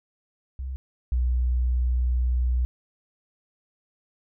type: tone pair in turn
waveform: sine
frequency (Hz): 65.41 / 61.74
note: C2 / B1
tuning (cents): 0 / 0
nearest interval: minor second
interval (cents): 100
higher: first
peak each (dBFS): -29 / -20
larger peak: second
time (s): 0.59-0.76 / 1.12-2.65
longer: second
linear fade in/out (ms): 0
effects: none